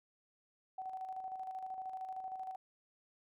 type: tone with tremolo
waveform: sine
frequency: 755 Hz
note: F#5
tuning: 35 cents sharp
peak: -39 dBFS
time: 0.78-2.56 s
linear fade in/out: 5 ms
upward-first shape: square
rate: 13 Hz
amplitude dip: 45%
effects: none